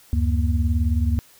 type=tone cluster; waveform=sine; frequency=73.7 / 92.6 / 235.8 Hz; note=D2 / F#2 / A#3; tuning=+7 / +2 / +20 cents; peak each=-19 / -23 / -27 dBFS; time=0.13-1.19 s; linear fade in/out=0 ms; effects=white hiss -52 dBFS RMS until 1.39 s